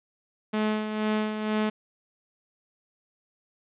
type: tone with tremolo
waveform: sawtooth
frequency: 214.5 Hz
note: A3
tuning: 44 cents flat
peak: -19 dBFS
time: 0.53-1.7 s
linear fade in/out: 10 ms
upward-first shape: sine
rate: 2.1 Hz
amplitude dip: 55%
effects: resampled to 8000 Hz + 10-bit